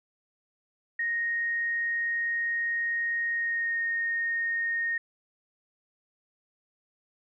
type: tone with pitch glide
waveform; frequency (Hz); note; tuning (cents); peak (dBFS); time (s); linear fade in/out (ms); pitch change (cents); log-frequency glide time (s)
sine; 1864.7 to 1850.8; A#6 to A#6; 0 to -13; -26; 0.99-4.98; 5; -13; 3.32-3.8
effects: none